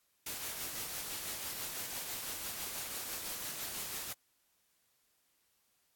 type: noise with tremolo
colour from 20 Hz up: white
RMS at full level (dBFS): -39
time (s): 0.26-4.13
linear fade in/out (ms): 5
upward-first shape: triangle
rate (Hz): 6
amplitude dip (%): 40
effects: white hiss -75 dBFS RMS until 5.95 s + AAC 64 kbps